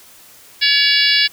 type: harmonic tone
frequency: 568 Hz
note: C#5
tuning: 42 cents sharp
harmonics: 3 / 4 / 5 / 6 / 7 / 8 / 9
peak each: -19 / -19 / -19 / -19 / -19 / -19 / -19 dBFS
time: 0.61-1.28 s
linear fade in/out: 20 ms
effects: white hiss -44 dBFS RMS until 1.32 s